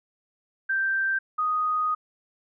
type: tone pair in turn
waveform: sine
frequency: 1568 / 1244.5 Hz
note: G6 / D#6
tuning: 0 / 0 cents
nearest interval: major third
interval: 400 cents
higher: first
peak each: -22 dBFS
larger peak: neither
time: 0.69-1.19 / 1.38-1.95 s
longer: second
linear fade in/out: 10 ms
effects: none